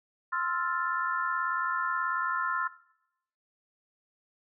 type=chord; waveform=sine; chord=F major seventh; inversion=second; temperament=equal; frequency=1046.5 / 1318.5 / 1396.9 / 1760 Hz; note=C6 / E6 / F6 / A6; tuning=0 / 0 / 0 / 0 cents; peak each=-32 / -34 / -32 / -36 dBFS; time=0.32-2.68 s; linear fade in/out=10 ms; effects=noise-tail reverb RT60 0.8 s tail -19 dB re dry